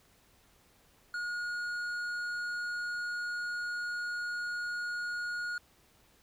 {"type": "tone with tanh clipping", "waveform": "sine", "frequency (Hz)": 1440, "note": "F#6", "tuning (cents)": -47, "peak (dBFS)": -35, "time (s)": [1.14, 5.58], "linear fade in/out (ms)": 2, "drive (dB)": 9, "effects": ["pink hiss -65 dBFS RMS until 6.22 s"]}